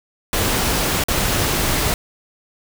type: noise with dropouts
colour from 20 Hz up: pink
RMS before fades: -19 dBFS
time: 0.33-1.94 s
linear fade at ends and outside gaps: 1 ms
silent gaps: 1.038-1.084 s
effects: none